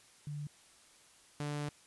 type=tone pair in turn; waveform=sine / sawtooth; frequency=146.83 / 146.83 Hz; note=D3 / D3; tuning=0 / 0 cents; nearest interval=unison; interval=0 cents; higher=neither; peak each=-38 / -32 dBFS; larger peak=second; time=0.27-0.47 / 1.4-1.69 s; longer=second; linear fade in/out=2 ms; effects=white hiss -62 dBFS RMS until 1.86 s + resampled to 24000 Hz